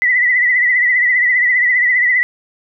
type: tone with vibrato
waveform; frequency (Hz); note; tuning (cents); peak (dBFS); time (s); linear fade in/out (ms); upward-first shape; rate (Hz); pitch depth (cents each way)
sine; 1975.5; B6; 0; -10; 0.02-2.23; 0; triangle; 15; 74
effects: none